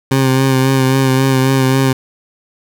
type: tone with vibrato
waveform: 20% pulse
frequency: 132.6 Hz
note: C3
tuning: 23 cents sharp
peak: -5 dBFS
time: 0.11-1.93 s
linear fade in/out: 5 ms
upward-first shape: sine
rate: 3.7 Hz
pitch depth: 28 cents each way
effects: none